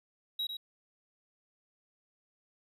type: tone with echo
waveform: triangle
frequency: 3848 Hz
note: B7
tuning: 46 cents flat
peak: -30 dBFS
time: 0.39-0.47 s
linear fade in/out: 5 ms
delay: 100 ms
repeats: 1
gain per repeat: -6 dB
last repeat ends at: 0.57 s
effects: none